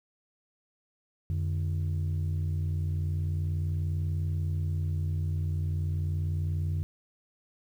sine tone pair together, 88.7 / 149.05 Hz, F2 / D3, +27 / +26 cents, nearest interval major sixth, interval 899 cents, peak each -26 / -31 dBFS, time 1.3-6.83 s, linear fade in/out 0 ms, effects tanh soft clip ceiling -24 dBFS + 10-bit

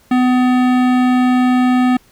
sine tone with hard clipping, 251.4 Hz, B3, 31 cents sharp, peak -12 dBFS, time 0.11-1.97 s, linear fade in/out 5 ms, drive 17 dB, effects pink hiss -51 dBFS RMS until 2.11 s

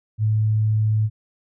sine tone, 108.2 Hz, A2, 29 cents flat, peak -16 dBFS, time 0.18-1.1 s, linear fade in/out 50 ms, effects none

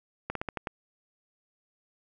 slowing click train, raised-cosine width 0.5 ms, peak -17 dBFS, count 6, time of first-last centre 0.3-0.672 s, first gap 53 ms, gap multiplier 1.17, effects none

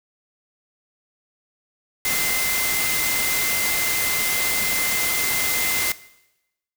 sine tone in noise, 2071 Hz, C7, 18 cents flat, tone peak -26 dBFS, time 2.05-5.92 s, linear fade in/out 2 ms, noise white, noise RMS -23 dBFS, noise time 2.05-5.92 s, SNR -6 dB, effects noise-tail reverb RT60 0.9 s tail -18 dB re dry

